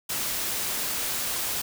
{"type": "noise", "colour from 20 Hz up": "white", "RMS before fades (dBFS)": -29, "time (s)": [0.09, 1.62], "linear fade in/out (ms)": 10, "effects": []}